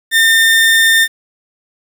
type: tone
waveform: 30% pulse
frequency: 1809 Hz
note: A6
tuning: 48 cents sharp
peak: -5 dBFS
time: 0.11-1.08 s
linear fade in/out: 50 ms
effects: 7-bit